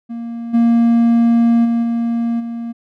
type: tone with level steps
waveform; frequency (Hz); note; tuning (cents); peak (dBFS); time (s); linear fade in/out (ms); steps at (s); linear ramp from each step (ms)
triangle; 233.1; A#3; 0; -21 / -7 / -11 / -13 / -20; 0.09-2.73; 20; 0.53 / 1.64 / 1.82 / 2.39; 20
effects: none